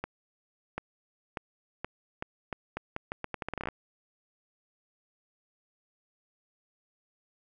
accelerating click train, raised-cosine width 0.5 ms, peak -18 dBFS, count 20, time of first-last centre 0.04-3.687 s, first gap 740 ms, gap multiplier 0.8, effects none

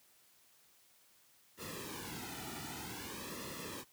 pink noise with flanger, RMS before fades -45 dBFS, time 1.57-3.85 s, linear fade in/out 50 ms, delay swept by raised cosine 1.3 to 1.87 ms, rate 0.52 Hz, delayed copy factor -0.8, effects white hiss -67 dBFS RMS until 3.92 s + high-pass 60 Hz 12 dB/octave

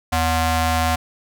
sawtooth ring-modulated tone, 325 Hz, E4, 24 cents flat, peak -10 dBFS, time 0.12-0.96 s, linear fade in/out 10 ms, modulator 405 Hz, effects none

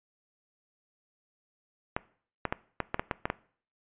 clicks, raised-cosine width 0.5 ms, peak -13 dBFS, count 9, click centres 1.965 / 2.453 / 2.525 / 2.803 / 2.944 / 2.995 / 3.112 / 3.255 / 3.301 s, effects noise-tail reverb RT60 0.5 s tail -20 dB re dry + resampled to 8000 Hz

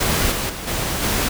pink noise with level steps, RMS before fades -19 / -23 / -30 / -23 / -20 dBFS, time 0-1.29 s, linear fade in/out 10 ms, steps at 0.31 / 0.49 / 0.67 / 1.02 s, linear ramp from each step 10 ms, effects none

